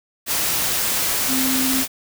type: tone in noise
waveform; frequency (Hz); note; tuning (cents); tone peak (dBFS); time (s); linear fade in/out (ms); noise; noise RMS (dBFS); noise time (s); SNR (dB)
sine; 261.6; C4; 0; -21; 1.27-1.85; 50; white; -21; 0.26-1.88; -3
effects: none